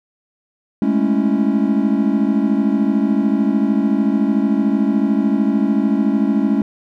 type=chord; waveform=triangle; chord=A major seventh; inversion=third; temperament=equal with one note detuned; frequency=206.5 / 220 / 277.2 / 329.6 Hz; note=G#3 / A3 / C#4 / E4; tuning=-10 / 0 / 0 / 0 cents; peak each=-16 / -17 / -16 / -22 dBFS; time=0.82-6.62 s; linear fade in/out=2 ms; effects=none